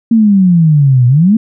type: exponential two-way sweep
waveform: sine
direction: down then up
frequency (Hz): 233 to 120 to 233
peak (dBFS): -4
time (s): 0.11-1.37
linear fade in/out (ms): 5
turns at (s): 1.07
effects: none